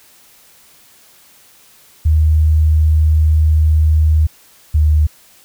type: tone pair in turn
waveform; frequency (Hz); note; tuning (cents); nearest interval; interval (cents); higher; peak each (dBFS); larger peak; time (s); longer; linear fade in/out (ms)
sine; 77.78 / 76.22; D#2 / D#2; 0 / -35; unison; 35; first; -8; neither; 2.05-4.27 / 4.74-5.07; first; 10
effects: white hiss -47 dBFS RMS until 5.44 s